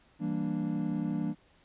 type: chord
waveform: triangle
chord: E half-diminished seventh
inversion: none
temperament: equal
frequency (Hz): 164.81 / 196 / 233.1 / 293.7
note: E3 / G3 / Bb3 / D4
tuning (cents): 0 / 0 / 0 / 0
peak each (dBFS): -33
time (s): 0.19-1.35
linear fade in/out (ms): 50
effects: pink hiss -64 dBFS RMS until 1.64 s + resampled to 8000 Hz